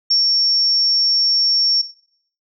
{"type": "tone", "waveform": "sine", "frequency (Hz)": 5480, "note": "F8", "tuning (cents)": -34, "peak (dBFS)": -12, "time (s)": [0.1, 1.82], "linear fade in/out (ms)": 10, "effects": ["noise-tail reverb RT60 0.6 s tail -18 dB re dry"]}